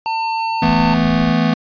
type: tone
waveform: square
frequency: 899 Hz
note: A5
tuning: 37 cents sharp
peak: -18 dBFS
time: 0.06-0.94 s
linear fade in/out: 0 ms
type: chord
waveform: square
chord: E suspended fourth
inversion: none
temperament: just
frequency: 164.81 / 219.8 / 247.2 Hz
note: E3 / A3 / B3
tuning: 0 / -2 / +2 cents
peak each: -18 dBFS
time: 0.62-1.54 s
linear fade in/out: 5 ms
type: noise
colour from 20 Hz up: brown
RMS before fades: -28 dBFS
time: 0.63-1.33 s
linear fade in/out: 10 ms
effects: resampled to 11025 Hz